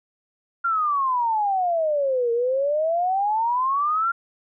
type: exponential two-way sweep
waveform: sine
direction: down then up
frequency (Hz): 1398 to 460.8 to 1398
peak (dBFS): -19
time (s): 0.64-4.12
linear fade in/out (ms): 10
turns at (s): 2.32
effects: none